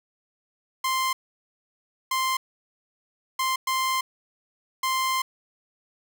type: tone bursts at uneven times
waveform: sawtooth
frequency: 1046.5 Hz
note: C6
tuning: in tune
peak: -19 dBFS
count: 5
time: 0.84-1.13 / 2.11-2.37 / 3.39-3.56 / 3.67-4.01 / 4.83-5.22 s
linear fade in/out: 5 ms
effects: none